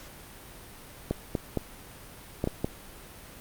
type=clicks; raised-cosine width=2 ms; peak=-13 dBFS; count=6; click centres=1.11 / 1.352 / 1.573 / 2.441 / 2.474 / 2.645 s; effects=pink hiss -47 dBFS RMS until 3.4 s + Opus 48 kbps